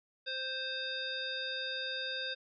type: harmonic tone with a mistuned harmonic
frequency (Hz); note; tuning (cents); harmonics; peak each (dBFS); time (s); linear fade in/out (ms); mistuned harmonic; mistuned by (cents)
523.3; C5; 0; 1 / 3 / 5 / 7 / 9; -44 / -40 / -46 / -39 / -43; 0.26-2.35; 20; 9; +36
effects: none